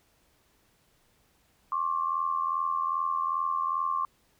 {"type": "tone pair together", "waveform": "sine", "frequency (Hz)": [1071, 1153.5], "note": ["C6", "D6"], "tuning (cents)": [40, -31], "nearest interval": "minor second", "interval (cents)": 129, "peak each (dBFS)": [-28, -30], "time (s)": [1.72, 4.05], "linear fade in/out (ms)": 2, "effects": ["pink hiss -67 dBFS RMS until 4.39 s"]}